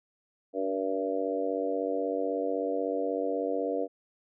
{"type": "harmonic tone with a mistuned harmonic", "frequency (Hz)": 96.2, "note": "G2", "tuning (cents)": -32, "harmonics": [3, 4, 5, 6, 7], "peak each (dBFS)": [-34, -37, -31, -35, -35], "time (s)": [0.53, 3.88], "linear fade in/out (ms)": 50, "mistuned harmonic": 3, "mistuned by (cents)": 18, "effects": []}